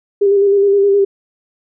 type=tone with vibrato; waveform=sine; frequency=399.6 Hz; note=G4; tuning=33 cents sharp; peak=-8 dBFS; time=0.21-1.05 s; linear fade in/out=10 ms; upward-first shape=square; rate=9.6 Hz; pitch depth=24 cents each way; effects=none